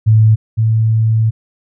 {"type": "tone pair in turn", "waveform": "sine", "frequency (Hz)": [109.6, 111.26], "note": ["A2", "A2"], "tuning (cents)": [-6, 20], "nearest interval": "unison", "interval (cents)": 26, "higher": "second", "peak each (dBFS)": [-5, -9], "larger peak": "first", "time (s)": [[0.06, 0.36], [0.57, 1.31]], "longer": "second", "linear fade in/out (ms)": 20, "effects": []}